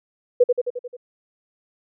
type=tone with echo; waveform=sine; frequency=491.4 Hz; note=B4; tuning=9 cents flat; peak=-9 dBFS; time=0.4-0.44 s; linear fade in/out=10 ms; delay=88 ms; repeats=6; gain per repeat=-4 dB; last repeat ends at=0.968 s; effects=none